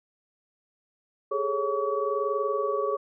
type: tone cluster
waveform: sine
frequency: 408.4 / 429.3 / 552 / 1136 Hz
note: G#4 / A4 / C#5 / C#6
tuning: -29 / -43 / -7 / +42 cents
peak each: -30 dBFS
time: 1.31-2.97 s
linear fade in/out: 10 ms
effects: none